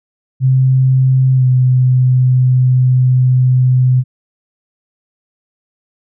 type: tone with pitch glide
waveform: sine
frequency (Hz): 130.81 to 127.53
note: C3 to C3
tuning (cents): 0 to -44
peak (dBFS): -7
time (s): 0.4-4.04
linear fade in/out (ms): 50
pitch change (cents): -44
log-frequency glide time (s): 1.34-1.46
effects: none